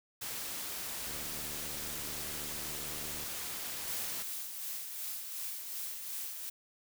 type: noise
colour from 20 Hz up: white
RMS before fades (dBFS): -40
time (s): 0.21-4.23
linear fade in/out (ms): 10
type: click train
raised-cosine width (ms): 2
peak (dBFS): -38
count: 165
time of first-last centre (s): 1.07-3.239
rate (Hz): 75.6
type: noise with tremolo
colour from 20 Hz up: blue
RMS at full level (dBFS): -39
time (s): 3.87-6.5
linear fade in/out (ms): 10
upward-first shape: sine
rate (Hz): 2.7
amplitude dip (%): 40
effects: none